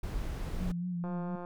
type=noise; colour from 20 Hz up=brown; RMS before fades=-35 dBFS; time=0.03-0.72 s; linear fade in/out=5 ms
type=tone with vibrato; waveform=sine; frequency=176.4 Hz; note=F3; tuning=18 cents sharp; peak=-32 dBFS; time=0.6-1.36 s; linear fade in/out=10 ms; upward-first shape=sine; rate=4.5 Hz; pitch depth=41 cents each way
type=click train; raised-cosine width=1 ms; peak=-29 dBFS; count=73; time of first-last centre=1.04-1.449 s; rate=176 Hz
effects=none